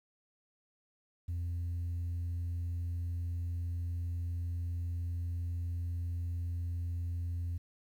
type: tone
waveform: sine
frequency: 86.3 Hz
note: F2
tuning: 20 cents flat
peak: -31 dBFS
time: 1.28-7.58 s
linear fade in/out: 10 ms
effects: tanh soft clip ceiling -32 dBFS + 11-bit